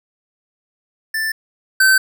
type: tone pair in turn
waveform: square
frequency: 1768 / 1540.8 Hz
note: A6 / G6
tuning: +8 / -30 cents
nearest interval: major second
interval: 238 cents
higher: first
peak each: -19 / -10 dBFS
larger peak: second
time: 1.14-1.32 / 1.8-1.98 s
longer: neither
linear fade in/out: 5 ms
effects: none